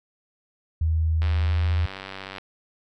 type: tone with pitch glide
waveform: sine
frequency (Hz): 80 to 82.63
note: D#2 to E2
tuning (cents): +49 to +5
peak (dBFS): -19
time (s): 0.81-1.86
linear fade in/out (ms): 5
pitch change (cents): +56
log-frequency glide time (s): 1.32-1.68
type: click train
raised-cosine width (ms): 0.3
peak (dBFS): -19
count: 113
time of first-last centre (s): 1.22-2.383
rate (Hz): 96.3
effects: none